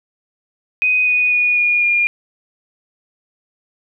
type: tone with pitch steps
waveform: sine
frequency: 2500 / 2478 / 2457 / 2436 / 2415 Hz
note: D#7 / D#7 / D#7 / D#7 / D7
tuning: +8 / -8 / -22 / -37 / +48 cents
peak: -12 dBFS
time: 0.82-2.07 s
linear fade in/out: 0 ms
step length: 250 ms
effects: none